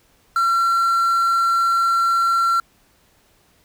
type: tone with quantisation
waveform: triangle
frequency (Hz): 1361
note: F6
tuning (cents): -45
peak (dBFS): -13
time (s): 0.36-2.6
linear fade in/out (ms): 2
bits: 6
effects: pink hiss -58 dBFS RMS until 3.64 s